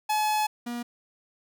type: tone pair in turn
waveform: 45% pulse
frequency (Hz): 853 / 239.4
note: G#5 / A#3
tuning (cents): +46 / +46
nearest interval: octave + minor seventh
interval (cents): 2200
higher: first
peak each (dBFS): -23 / -31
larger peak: first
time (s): 0.09-0.47 / 0.66-0.83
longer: first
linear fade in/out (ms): 10
effects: none